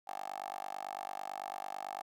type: tone with high-pass filter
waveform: 10% pulse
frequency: 49 Hz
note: G1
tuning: in tune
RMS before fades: -42 dBFS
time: 0.07-2.02 s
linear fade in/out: 10 ms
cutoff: 790 Hz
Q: 6.8
effects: none